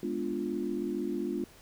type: chord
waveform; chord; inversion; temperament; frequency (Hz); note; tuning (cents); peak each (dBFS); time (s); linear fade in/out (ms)
sine; G# diminished seventh; none; equal; 207.7 / 246.9 / 293.7 / 349.2; G#3 / B3 / D4 / F4; 0 / 0 / 0 / 0; -37 / -37 / -36 / -34; 0.03-1.44; 2
effects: pink hiss -56 dBFS RMS until 1.61 s